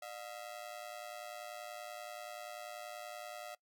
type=ring-modulated tone; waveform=sawtooth; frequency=659.3 Hz; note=E5; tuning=in tune; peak=-38 dBFS; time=0.02-3.55 s; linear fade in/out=5 ms; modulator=55.2 Hz; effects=noise-tail reverb RT60 0.1 s tail -21 dB re dry